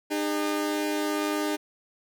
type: tone pair together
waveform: sawtooth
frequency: 303.8 / 405.5 Hz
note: D#4 / G#4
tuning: -41 / -41 cents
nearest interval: perfect fourth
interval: 500 cents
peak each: -23 / -27 dBFS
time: 0.1-1.57 s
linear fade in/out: 20 ms
effects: none